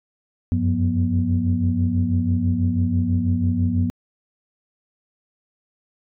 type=tone cluster; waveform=sine; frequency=89.4 / 95.5 / 177.8 / 242.2 Hz; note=F2 / G2 / F3 / B3; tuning=+41 / -45 / +31 / -34 cents; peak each=-24 / -20 / -26 / -22 dBFS; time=0.52-3.9 s; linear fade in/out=0 ms; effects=tanh soft clip ceiling -8 dBFS